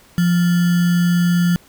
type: tone with sample-and-hold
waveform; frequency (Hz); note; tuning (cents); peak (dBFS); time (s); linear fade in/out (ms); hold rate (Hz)
sine; 174.61; F3; 0; -12; 0.18-1.56; 0; 1575
effects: pink hiss -49 dBFS RMS until 1.68 s